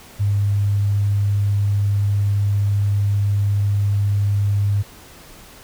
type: tone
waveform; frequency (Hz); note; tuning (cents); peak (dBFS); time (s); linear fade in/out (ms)
sine; 101.3; G#2; -43; -15; 0.19-4.83; 20
effects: pink hiss -43 dBFS RMS until 5.63 s